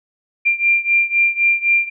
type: beating tone pair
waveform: sine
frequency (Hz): 2380 / 2383.9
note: D7 / D7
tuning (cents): +22 / +25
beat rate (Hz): 3.9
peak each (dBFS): -15 / -17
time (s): 0.45-1.9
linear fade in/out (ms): 20
effects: none